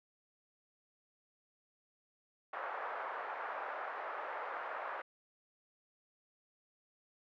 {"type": "band-pass noise", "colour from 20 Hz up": "white", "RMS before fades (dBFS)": -42, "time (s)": [2.53, 5.02], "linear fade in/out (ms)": 5, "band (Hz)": [520, 1500], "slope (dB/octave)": 24, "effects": []}